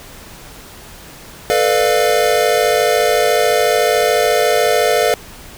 square chord, B half-diminished seventh, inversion third, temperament equal with one note detuned, 440 / 493.9 / 599.3 / 698.5 Hz, A4 / B4 / D5 / F5, 0 / 0 / +35 / 0 cents, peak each -18 dBFS, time 1.5-5.14 s, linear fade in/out 0 ms, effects pink hiss -37 dBFS RMS until 5.57 s

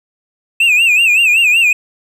triangle tone with vibrato, 2600 Hz, E7, 24 cents flat, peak -6 dBFS, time 0.6-1.73 s, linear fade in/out 5 ms, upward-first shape sine, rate 5.3 Hz, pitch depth 130 cents each way, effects none

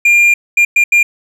triangle tone bursts at uneven times, 2400 Hz, D7, 37 cents sharp, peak -4 dBFS, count 4, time 0.05-0.34 / 0.57-0.65 / 0.76-0.84 / 0.92-1.03 s, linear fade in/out 5 ms, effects none

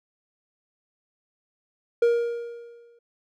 triangle tone with exponential decay, 471 Hz, A#4, 18 cents sharp, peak -13 dBFS, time 2.02-2.99 s, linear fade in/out 5 ms, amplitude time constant 210 ms, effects none

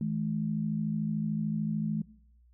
sine tone pair together, 159.79 / 213.3 Hz, D#3 / G#3, +46 / +46 cents, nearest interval perfect fourth, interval 500 cents, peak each -32 / -30 dBFS, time 0.01-2.02 s, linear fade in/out 2 ms, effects noise-tail reverb RT60 0.7 s tail -20 dB re dry + added 60 Hz sine -58 dBFS peak until 2.53 s

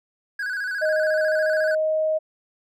triangle tone with vibrato, 1568 Hz, G6, in tune, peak -23 dBFS, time 0.39-1.75 s, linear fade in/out 5 ms, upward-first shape square, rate 14 Hz, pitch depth 78 cents each way
sine tone with pitch glide, 622.3 to 626.6 Hz, D#5 to D#5, 0 to +12 cents, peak -19 dBFS, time 0.81-2.19 s, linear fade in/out 20 ms, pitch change +12 cents, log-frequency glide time 1.17-1.98 s
effects none

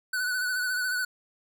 square tone with vibrato, 1491 Hz, F#6, 13 cents sharp, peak -27 dBFS, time 0.13-1.05 s, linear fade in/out 5 ms, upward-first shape sine, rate 14 Hz, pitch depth 40 cents each way, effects none

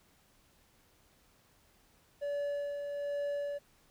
triangle tone with tremolo, 574 Hz, D5, 40 cents flat, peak -30 dBFS, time 2.21-3.59 s, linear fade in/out 20 ms, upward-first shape sine, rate 1.2 Hz, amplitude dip 40%, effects pink hiss -67 dBFS RMS until 3.9 s

